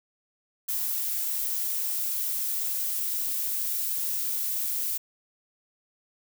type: noise with high-pass filter sweep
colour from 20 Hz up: violet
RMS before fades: -29 dBFS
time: 0.68-4.98 s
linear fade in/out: 10 ms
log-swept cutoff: 810 to 330 Hz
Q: 2.7
effects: none